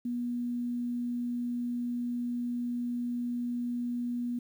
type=tone with quantisation; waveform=sine; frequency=241.9 Hz; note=B3; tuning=36 cents flat; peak=-30 dBFS; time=0.05-4.39 s; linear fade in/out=5 ms; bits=10; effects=none